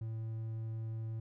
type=tone; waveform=triangle; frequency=111.8 Hz; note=A2; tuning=28 cents sharp; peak=-35 dBFS; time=0.01-1.2 s; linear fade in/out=5 ms; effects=none